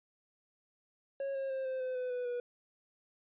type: tone with pitch steps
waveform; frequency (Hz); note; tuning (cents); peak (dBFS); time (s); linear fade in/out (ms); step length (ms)
triangle; 549 / 539.6 / 530.3 / 521.2 / 512.2 / 503.4 / 494.8 / 486.3; C#5 / C#5 / C5 / C5 / C5 / B4 / B4 / B4; -17 / -47 / +23 / -7 / -37 / +33 / +3 / -27; -32; 1.2-2.4; 2; 150
effects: resampled to 8000 Hz